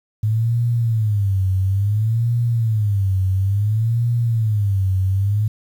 sine tone with vibrato, 105.8 Hz, G#2, 33 cents sharp, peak -15 dBFS, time 0.23-5.48 s, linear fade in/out 5 ms, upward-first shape sine, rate 0.58 Hz, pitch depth 200 cents each way, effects 8-bit

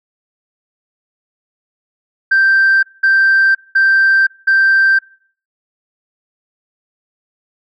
sine tone bursts, 1568 Hz, G6, in tune, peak -6 dBFS, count 4, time 2.31-4.99 s, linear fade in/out 10 ms, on 520 ms, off 200 ms, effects noise-tail reverb RT60 0.5 s tail -23 dB re dry + tanh soft clip ceiling -5 dBFS

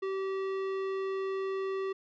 sine tone with tanh clipping, 385.4 Hz, G4, 29 cents flat, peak -33 dBFS, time 0.02-1.93 s, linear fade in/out 10 ms, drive 15 dB, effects none

